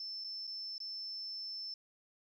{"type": "tone with dropouts", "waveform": "sine", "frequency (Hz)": 5300, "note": "E8", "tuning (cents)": 9, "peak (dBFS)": -40, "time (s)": [0, 1.74], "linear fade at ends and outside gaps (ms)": 2, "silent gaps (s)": [[0.24, 0.244], [0.47, 0.475], [0.781, 0.802]], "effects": ["12-bit"]}